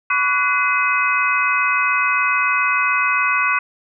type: tone cluster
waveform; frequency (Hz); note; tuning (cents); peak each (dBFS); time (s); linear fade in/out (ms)
sine; 1010 / 1137 / 1480 / 2044 / 2535; B5 / C#6 / F#6 / C7 / D#7; +39 / +44 / 0 / -41 / +32; -28 / -20 / -20 / -23 / -20; 0.1-3.59; 5
effects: none